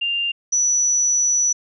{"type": "tone pair in turn", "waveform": "sine", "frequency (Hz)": [2794, 5920], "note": ["F7", "F#8"], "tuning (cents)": [0, 0], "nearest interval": "octave + minor second", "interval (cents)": 1300, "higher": "second", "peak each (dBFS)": [-19, -15], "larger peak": "second", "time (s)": [[0.01, 0.32], [0.52, 1.53]], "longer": "second", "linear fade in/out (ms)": 10, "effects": []}